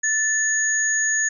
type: tone pair together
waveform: sine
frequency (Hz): 1760 / 6691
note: A6 / G#8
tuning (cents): 0 / +12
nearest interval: octave + major seventh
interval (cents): 2312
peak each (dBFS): -21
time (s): 0.03-1.29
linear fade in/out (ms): 10
effects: none